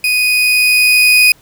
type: tone with level ramp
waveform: 35% pulse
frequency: 2489 Hz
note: D#7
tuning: in tune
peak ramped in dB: -9 to -3 dBFS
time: 0.04-1.32 s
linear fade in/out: 2 ms
effects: pink hiss -48 dBFS RMS until 1.41 s